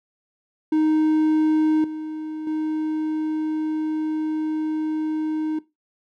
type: tone with level steps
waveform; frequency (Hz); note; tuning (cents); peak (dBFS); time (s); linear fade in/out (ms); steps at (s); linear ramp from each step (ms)
triangle; 311.1; D#4; 0; -14 / -26 / -20; 0.72-5.59; 5; 1.84 / 2.47; 2
effects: noise-tail reverb RT60 0.2 s tail -17 dB re dry